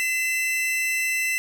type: tone pair together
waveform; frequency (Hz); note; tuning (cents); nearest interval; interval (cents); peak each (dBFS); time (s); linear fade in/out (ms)
45% pulse; 2033 / 2665; B6 / E7; +50 / +18; perfect fourth; 468; -25; 0-1.38; 0
effects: none

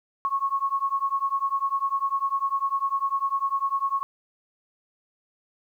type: beating tone pair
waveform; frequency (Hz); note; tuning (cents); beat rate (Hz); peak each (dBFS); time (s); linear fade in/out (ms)
sine; 1093 / 1103; C#6 / C#6; -25 / -9; 10; -26; 0.25-4.03; 0
effects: 10-bit

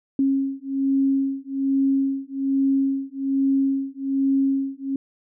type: beating tone pair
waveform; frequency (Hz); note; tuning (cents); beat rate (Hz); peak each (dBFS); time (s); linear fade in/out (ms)
sine; 271.2 / 272.4; C#4 / C#4; -38 / -30; 1.2; -22; 0.19-4.96; 2
effects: none

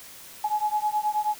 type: beating tone pair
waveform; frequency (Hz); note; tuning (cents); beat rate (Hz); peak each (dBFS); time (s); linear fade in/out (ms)
sine; 841 / 850.4; G#5 / G#5; +22 / +41; 9.4; -26; 0.44-1.35; 5
effects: white hiss -45 dBFS RMS until 1.39 s

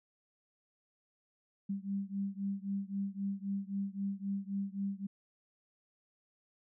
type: beating tone pair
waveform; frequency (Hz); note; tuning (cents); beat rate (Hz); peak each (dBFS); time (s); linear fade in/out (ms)
sine; 196 / 199.8; G3 / G3; 0 / +33; 3.8; -37 / -38; 1.69-5.07; 10
effects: none

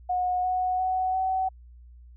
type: tone with pitch steps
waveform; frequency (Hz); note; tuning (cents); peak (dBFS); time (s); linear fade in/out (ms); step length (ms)
sine; 727 / 736.3 / 745.7 / 755.3; F#5 / F#5 / F#5 / F#5; -31 / -9 / +13 / +35; -23; 0.09-1.49; 10; 350
effects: added 60 Hz sine -46 dBFS peak until 2.16 s

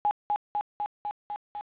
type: tone with echo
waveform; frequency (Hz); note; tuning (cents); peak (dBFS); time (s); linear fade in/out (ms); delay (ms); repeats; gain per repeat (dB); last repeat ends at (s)
sine; 830.6; G#5; 0; -21; 0.05-0.11; 0; 250; 6; -2; 1.61
effects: resampled to 8000 Hz + 9-bit

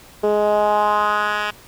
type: tone with band-pass filter sweep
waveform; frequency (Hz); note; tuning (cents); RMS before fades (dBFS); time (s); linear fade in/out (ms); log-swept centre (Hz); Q
10% pulse; 209; G#3; +11; -18; 0.23-1.51; 10; 430 to 2100; 2.4
effects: pink hiss -45 dBFS RMS until 1.67 s

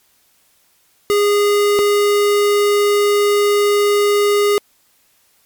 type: tone pair in turn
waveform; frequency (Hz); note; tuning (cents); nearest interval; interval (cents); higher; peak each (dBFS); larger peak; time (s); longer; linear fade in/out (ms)
square; 410.5 / 410.5; G#4 / G#4; -20 / -20; unison; 0; neither; -12; neither; 1.1-1.79 / 1.79-4.58; second; 0
effects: white hiss -57 dBFS RMS until 5.45 s + MP3 96 kbps

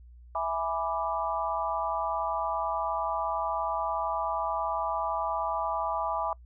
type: chord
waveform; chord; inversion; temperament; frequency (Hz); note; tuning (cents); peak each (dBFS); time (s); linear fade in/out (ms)
sine; E dominant seventh; none; equal; 659.3 / 830.6 / 987.8 / 1174.7; E5 / G#5 / B5 / D6; 0 / 0 / 0 / 0; -33; 0.35-6.33; 2
effects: noise-tail reverb RT60 0.1 s tail -25 dB re dry + added 60 Hz sine -48 dBFS peak until 6.45 s

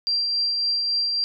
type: tone with tremolo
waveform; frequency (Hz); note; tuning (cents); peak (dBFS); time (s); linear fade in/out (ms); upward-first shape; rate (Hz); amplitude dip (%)
sine; 4730; D8; +12; -19; 0.07-1.24; 0; triangle; 3.6; 30
effects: none

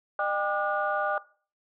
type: tone cluster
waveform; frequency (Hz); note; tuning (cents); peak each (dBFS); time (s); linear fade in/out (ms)
sine; 606 / 795 / 1195 / 1448; D#5 / G5 / D6 / F#6; -46 / +24 / +30 / -38; -30; 0.19-1.18; 2
effects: noise-tail reverb RT60 0.4 s tail -19 dB re dry + tanh soft clip ceiling -15 dBFS

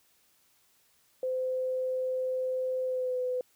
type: tone with pitch glide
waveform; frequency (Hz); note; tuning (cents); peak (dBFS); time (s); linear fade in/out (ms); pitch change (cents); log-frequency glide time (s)
sine; 514 to 503.4; C5 to B4; -31 to +33; -28; 1.23-3.41; 2; -36; 2.85-3.18
effects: white hiss -67 dBFS RMS until 3.55 s

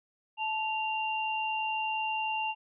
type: tone pair together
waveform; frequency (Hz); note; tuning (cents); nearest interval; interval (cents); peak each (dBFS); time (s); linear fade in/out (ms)
sine; 874 / 2775; A5 / F7; -12 / -12; octave + minor sixth; 2000; -31 / -33; 0.37-2.55; 50
effects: none

